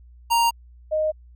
square / sine tone pair in turn, 932.3 / 620.1 Hz, A#5 / D#5, 0 / -6 cents, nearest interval perfect fifth, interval 706 cents, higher first, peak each -17 / -19 dBFS, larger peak first, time 0.3-0.51 / 0.91-1.12 s, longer neither, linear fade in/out 20 ms, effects added 60 Hz sine -45 dBFS peak until 1.35 s

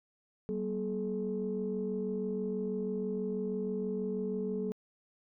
sine tone cluster, 191.9 / 238.1 / 427.1 Hz, G3 / A#3 / G#4, -37 / +37 / +48 cents, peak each -35 / -39 / -34 dBFS, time 0.49-4.72 s, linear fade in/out 0 ms, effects tanh soft clip ceiling -24 dBFS

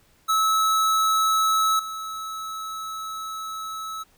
square tone with level steps, 1299 Hz, E6, 26 cents flat, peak -19 / -31 dBFS, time 0.28-4.04 s, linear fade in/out 20 ms, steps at 1.79 s, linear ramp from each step 5 ms, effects pink hiss -60 dBFS RMS until 4.17 s

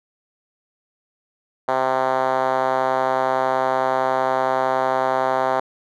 5% pulse tone with band-pass filter, 130.81 Hz, C3, in tune, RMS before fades -20 dBFS, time 1.68-5.6 s, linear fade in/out 5 ms, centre 730 Hz, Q 1.7, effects none

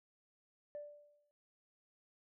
sine tone with exponential decay, 587.3 Hz, D5, in tune, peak -40 dBFS, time 0.75-1.31 s, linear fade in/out 0 ms, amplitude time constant 120 ms, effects noise-tail reverb RT60 0.8 s tail -23 dB re dry + tanh soft clip ceiling -38 dBFS

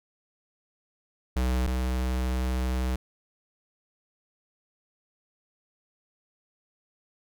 square tone pair in turn, 62.9 / 63.37 Hz, B1 / B1, +32 / +45 cents, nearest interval unison, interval 13 cents, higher second, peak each -24 / -26 dBFS, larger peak first, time 1.36-1.67 / 1.67-2.96 s, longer second, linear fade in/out 5 ms, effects none

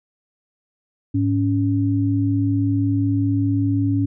sine tone pair together, 105.22 / 280 Hz, G#2 / C#4, +23 / +18 cents, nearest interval octave + perfect fourth, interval 1695 cents, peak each -19 dBFS, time 1.14-4.06 s, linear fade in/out 10 ms, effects none

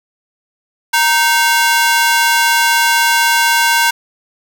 sawtooth ring-modulated tone, 1240 Hz, D#6, 6 cents flat, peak -3 dBFS, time 0.93-3.91 s, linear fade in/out 10 ms, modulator 308 Hz, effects none

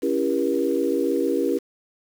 sine chord, C# diminished seventh, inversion none, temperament just, 277.2 / 332.6 / 399.1 / 479 Hz, C#4 / E4 / G4 / Bb4, 0 / +16 / +31 / +47 cents, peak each -25 dBFS, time 0.02-1.59 s, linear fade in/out 20 ms, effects 7-bit

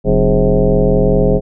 sine tone with frequency modulation, 190.4 Hz, F#3, 50 cents sharp, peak -8 dBFS, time 0.04-1.41 s, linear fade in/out 50 ms, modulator 112 Hz, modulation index 3.5, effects none

